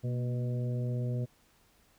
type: harmonic tone with a mistuned harmonic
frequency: 123.47 Hz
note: B2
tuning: in tune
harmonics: 1 / 2 / 3 / 4 / 5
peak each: -30 / -40 / -45 / -44 / -47 dBFS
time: 0.03-1.26 s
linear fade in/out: 20 ms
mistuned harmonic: 2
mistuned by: -61 cents
effects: pink hiss -66 dBFS RMS until 1.98 s